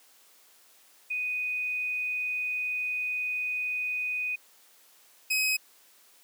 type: tone pair in turn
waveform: sine / sawtooth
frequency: 2489 / 2535 Hz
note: D#7 / D#7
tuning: 0 / +32 cents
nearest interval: unison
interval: 32 cents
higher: second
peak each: -28 / -21 dBFS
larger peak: second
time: 1.1-4.36 / 5.3-5.57 s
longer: first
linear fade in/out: 10 ms
effects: white hiss -59 dBFS RMS until 6.23 s + high-pass 300 Hz 12 dB/octave